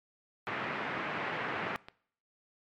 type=band-pass noise; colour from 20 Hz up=white; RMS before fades=-36 dBFS; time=0.47-1.76 s; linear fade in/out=0 ms; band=120 to 2200 Hz; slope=24 dB/octave
type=click; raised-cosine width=0.3 ms; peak=-28 dBFS; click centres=1.885 s
effects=noise-tail reverb RT60 0.6 s tail -22 dB re dry + MP3 64 kbps